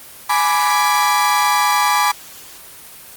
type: chord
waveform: 35% pulse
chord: G# diminished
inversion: none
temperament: equal with one note detuned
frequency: 834.9 / 987.8 / 1174.7 Hz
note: G#5 / B5 / D6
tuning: +9 / 0 / 0 cents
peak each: -16 dBFS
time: 0.29-2.12 s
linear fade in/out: 10 ms
effects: white hiss -38 dBFS RMS until 3.16 s + Opus 24 kbps